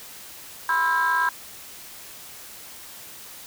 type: chord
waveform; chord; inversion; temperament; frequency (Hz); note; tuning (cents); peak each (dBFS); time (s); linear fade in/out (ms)
sine; C major seventh; third; equal with one note detuned; 987.8 / 1046.5 / 1318.5 / 1608.3; B5 / C6 / E6 / G6; 0 / 0 / 0 / +44; -22 / -27 / -27 / -21; 0.69-1.29; 2
effects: tanh soft clip ceiling -14 dBFS + white hiss -42 dBFS RMS until 3.46 s